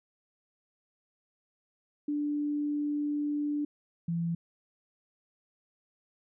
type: tone pair in turn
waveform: sine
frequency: 293.7 / 168.51 Hz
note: D4 / E3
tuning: 0 / +38 cents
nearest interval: minor seventh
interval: 962 cents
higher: first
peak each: -28 dBFS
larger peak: neither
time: 2.08-3.65 / 4.08-4.35 s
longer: first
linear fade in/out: 5 ms
effects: none